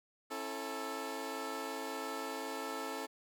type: chord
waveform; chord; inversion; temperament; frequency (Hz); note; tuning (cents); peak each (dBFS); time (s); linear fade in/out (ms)
15% pulse; A major; first; equal with one note detuned; 271.5 / 329.6 / 440; C#4 / E4 / A4; -36 / 0 / 0; -37 / -39 / -35; 0.3-3.07; 20
effects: none